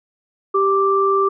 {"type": "tone pair together", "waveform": "sine", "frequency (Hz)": [392, 1174.7], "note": ["G4", "D6"], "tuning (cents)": [0, 0], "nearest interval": "octave + perfect fifth", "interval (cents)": 1900, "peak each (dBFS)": -16, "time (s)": [0.54, 1.29], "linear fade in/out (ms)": 10, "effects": []}